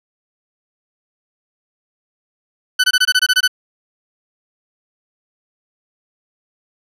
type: tone bursts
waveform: 20% pulse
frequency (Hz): 1500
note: F#6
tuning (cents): +23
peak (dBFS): -5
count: 10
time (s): 2.79-3.478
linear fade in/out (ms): 10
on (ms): 49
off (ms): 22
effects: low-pass 11000 Hz 12 dB/octave